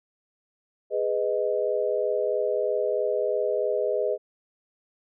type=chord; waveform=sine; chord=G# minor; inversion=none; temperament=just; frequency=415.3 / 498.4 / 623 Hz; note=G#4 / B4 / D#5; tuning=0 / +16 / +2 cents; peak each=-27 dBFS; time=0.9-4.18 s; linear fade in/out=50 ms; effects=none